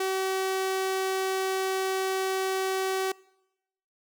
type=tone; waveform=sawtooth; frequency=380.6 Hz; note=F#4; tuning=49 cents sharp; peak=-22 dBFS; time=0-3.12 s; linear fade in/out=5 ms; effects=noise-tail reverb RT60 0.9 s tail -24 dB re dry